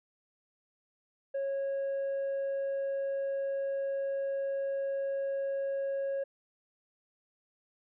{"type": "tone with tanh clipping", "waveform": "sine", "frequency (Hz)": 549, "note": "C#5", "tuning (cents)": -17, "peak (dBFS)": -31, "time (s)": [1.34, 6.24], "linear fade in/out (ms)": 10, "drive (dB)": 2, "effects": []}